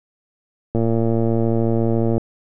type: click train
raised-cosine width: 2 ms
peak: -7 dBFS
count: 164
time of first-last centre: 0.75-2.18 s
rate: 114 Hz
effects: none